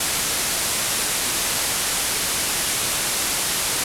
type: low-pass noise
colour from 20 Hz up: white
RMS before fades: -23 dBFS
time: 0-3.84 s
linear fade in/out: 5 ms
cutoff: 12000 Hz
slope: 48 dB/octave
effects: none